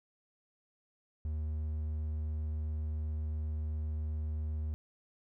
triangle tone, 76.9 Hz, D#2, 20 cents flat, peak -31 dBFS, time 1.25-4.74 s, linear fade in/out 0 ms, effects none

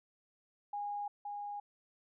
sine tone with echo, 820 Hz, G#5, 22 cents flat, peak -36 dBFS, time 0.73-1.08 s, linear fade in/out 5 ms, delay 520 ms, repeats 1, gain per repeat -3 dB, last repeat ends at 1.6 s, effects none

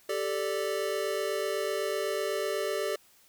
square chord, G suspended second, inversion none, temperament equal, 392 / 440 / 587.3 Hz, G4 / A4 / D5, 0 / 0 / 0 cents, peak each -34 dBFS, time 0.09-2.96 s, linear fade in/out 5 ms, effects white hiss -61 dBFS RMS until 3.28 s

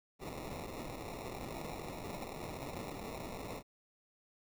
blue noise with sample-and-hold, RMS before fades -44 dBFS, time 0.19-3.63 s, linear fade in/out 50 ms, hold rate 1575 Hz, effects none

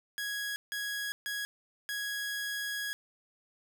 sawtooth tone bursts at uneven times, 1661.2 Hz, G#6, in tune, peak -30 dBFS, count 4, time 0.18-0.56 / 0.72-1.12 / 1.26-1.45 / 1.89-2.93 s, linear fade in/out 0 ms, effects none

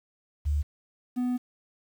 sine / triangle tone pair in turn, 73.6 / 248.2 Hz, D2 / B3, +4 / +9 cents, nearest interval octave + major sixth, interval 2105 cents, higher second, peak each -23 dBFS, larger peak neither, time 0.45-0.63 / 1.16-1.38 s, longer second, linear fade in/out 20 ms, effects 9-bit

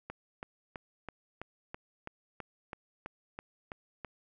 click train, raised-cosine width 0.5 ms, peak -25 dBFS, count 13, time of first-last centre 0.1-4.047 s, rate 3.04 Hz, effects none

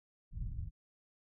pink low-pass noise, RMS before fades -40 dBFS, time 0.31-0.71 s, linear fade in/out 50 ms, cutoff 140 Hz, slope 24 dB/octave, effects none

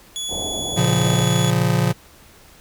25% pulse tone, 3400 Hz, G#7, 40 cents sharp, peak -21 dBFS, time 0.16-1.5 s, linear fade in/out 0 ms
white low-pass noise, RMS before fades -30 dBFS, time 0.28-1.26 s, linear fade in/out 50 ms, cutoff 800 Hz, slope 48 dB/octave
square chord, Bb minor, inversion none, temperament just, 116.54 / 139.85 / 174.81 Hz, Bb2 / Db3 / F3, 0 / +16 / +2 cents, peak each -21 dBFS, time 0.76-1.93 s, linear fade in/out 20 ms
effects pink hiss -48 dBFS RMS until 2.6 s

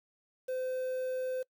triangle tone with quantisation, 514 Hz, C5, 31 cents flat, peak -30 dBFS, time 0.48-1.43 s, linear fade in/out 10 ms, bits 9, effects noise-tail reverb RT60 0.1 s tail -24 dB re dry

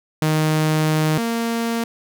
sawtooth tone pair in turn, 155.56 / 231.1 Hz, D#3 / A#3, 0 / -15 cents, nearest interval perfect fifth, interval 685 cents, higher second, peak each -12 / -16 dBFS, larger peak first, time 0.22-1.18 / 1.18-1.84 s, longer first, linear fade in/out 2 ms, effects none

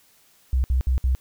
sine tone bursts, 64.5 Hz, C2, 24 cents flat, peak -17 dBFS, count 4, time 0.53-1.15 s, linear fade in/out 0 ms, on 110 ms, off 60 ms, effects white hiss -58 dBFS RMS until 1.2 s

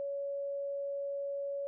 sine tone, 561 Hz, C#5, 21 cents sharp, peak -34 dBFS, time 0-1.67 s, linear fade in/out 0 ms, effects none

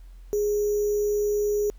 sine tone with sample-and-hold, 415.3 Hz, G#4, in tune, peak -21 dBFS, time 0.33-1.7 s, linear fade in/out 0 ms, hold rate 6300 Hz, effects added 43 Hz sine -42 dBFS peak until 1.78 s + pink hiss -64 dBFS RMS until 1.78 s

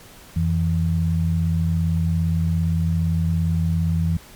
sine tone pair together, 87.31 / 164.82 Hz, F2 / E3, 0 / 0 cents, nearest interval major seventh, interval 1100 cents, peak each -20 dBFS, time 0.36-4.17 s, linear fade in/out 5 ms, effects pink hiss -45 dBFS RMS until 4.35 s + MP3 96 kbps

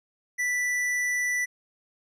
triangle tone with hard clipping, 1974 Hz, B6, 1 cent flat, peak -26 dBFS, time 0.38-1.46 s, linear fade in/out 20 ms, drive 14 dB, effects none

